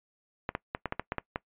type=clicks; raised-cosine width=0.5 ms; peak=-15 dBFS; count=9; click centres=0.491 / 0.551 / 0.749 / 0.857 / 0.924 / 0.996 / 1.121 / 1.183 / 1.359 s; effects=noise-tail reverb RT60 0.1 s tail -21 dB re dry + resampled to 8000 Hz